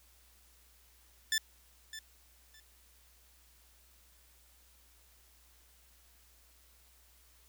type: tone with echo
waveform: 15% pulse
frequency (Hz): 1760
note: A6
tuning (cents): 0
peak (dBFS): -22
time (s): 1.32-1.38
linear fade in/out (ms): 2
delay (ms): 610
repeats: 2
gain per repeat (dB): -14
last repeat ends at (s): 2.6
effects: added 60 Hz sine -65 dBFS peak until 7.48 s + white hiss -65 dBFS RMS until 7.48 s